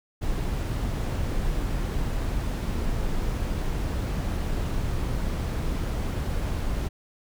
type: noise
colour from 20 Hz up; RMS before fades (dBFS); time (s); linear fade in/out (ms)
brown; -27; 0.21-6.89; 20
effects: none